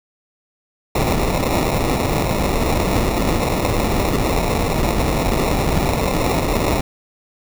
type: noise with sample-and-hold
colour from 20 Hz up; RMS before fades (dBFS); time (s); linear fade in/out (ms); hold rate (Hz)
pink; -18; 0.95-6.81; 5; 1575
effects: none